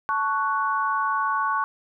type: chord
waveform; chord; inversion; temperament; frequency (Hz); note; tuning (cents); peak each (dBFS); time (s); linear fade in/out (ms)
sine; F# minor; first; equal with one note detuned; 880 / 1113.9 / 1480; A5 / C#6 / F#6; 0 / +8 / 0; -28 / -23 / -28; 0.09-1.64; 0
effects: none